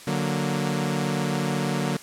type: chord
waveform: sawtooth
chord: D augmented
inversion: none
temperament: equal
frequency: 146.83 / 185 / 233.1 Hz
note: D3 / F#3 / A#3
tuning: 0 / 0 / 0 cents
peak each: -23 / -24 / -25 dBFS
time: 0.07-1.97 s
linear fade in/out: 5 ms
effects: white hiss -44 dBFS RMS until 2.02 s + low-pass 10000 Hz 12 dB/octave